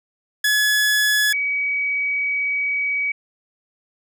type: tone pair in turn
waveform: sawtooth / sine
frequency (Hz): 1700 / 2269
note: G#6 / C#7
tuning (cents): +40 / +40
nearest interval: perfect fourth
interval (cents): 500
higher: second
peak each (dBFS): -12 / -19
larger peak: first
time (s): 0.44-1.33 / 1.33-3.12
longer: second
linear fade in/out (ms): 5
effects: none